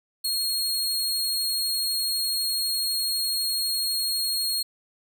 sawtooth tone, 4278 Hz, C8, 38 cents sharp, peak -21 dBFS, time 0.24-4.63 s, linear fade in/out 10 ms, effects none

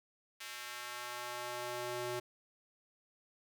square tone with high-pass filter sweep, 122.1 Hz, B2, 19 cents flat, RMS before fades -42 dBFS, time 0.4-2.2 s, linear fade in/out 10 ms, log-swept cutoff 2100 to 330 Hz, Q 0.99, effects none

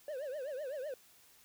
triangle tone with vibrato, 557 Hz, C#5, 8 cents sharp, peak -36 dBFS, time 0.08-0.94 s, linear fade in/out 2 ms, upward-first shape triangle, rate 7.9 Hz, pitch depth 220 cents each way, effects white hiss -63 dBFS RMS until 1.44 s

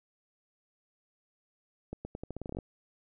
accelerating click train, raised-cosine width 2 ms, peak -25 dBFS, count 13, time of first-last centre 1.93-2.587 s, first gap 120 ms, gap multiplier 0.84, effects none

